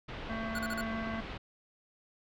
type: low-pass noise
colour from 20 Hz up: pink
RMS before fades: -42 dBFS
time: 0.08-1.38 s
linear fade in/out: 10 ms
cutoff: 3600 Hz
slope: 24 dB/octave
type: harmonic tone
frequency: 223.8 Hz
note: A3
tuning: 30 cents sharp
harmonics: 1 / 3 / 5 / 7 / 9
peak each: -37 / -42 / -44 / -45 / -47 dBFS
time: 0.29-1.21 s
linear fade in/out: 10 ms
type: tone bursts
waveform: square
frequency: 1455 Hz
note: F#6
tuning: 29 cents flat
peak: -36 dBFS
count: 4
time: 0.55-0.812 s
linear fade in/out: 2 ms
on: 37 ms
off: 38 ms
effects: none